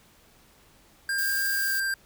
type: tone with pitch glide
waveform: square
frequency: 1600 to 1581.6 Hz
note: G6 to G6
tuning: +35 to +15 cents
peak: -26 dBFS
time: 1.09-1.94 s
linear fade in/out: 2 ms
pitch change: -20 cents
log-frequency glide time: 1.54-1.83 s
type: noise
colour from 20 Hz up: violet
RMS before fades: -32 dBFS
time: 1.18-1.8 s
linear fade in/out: 5 ms
effects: pink hiss -58 dBFS RMS until 2.05 s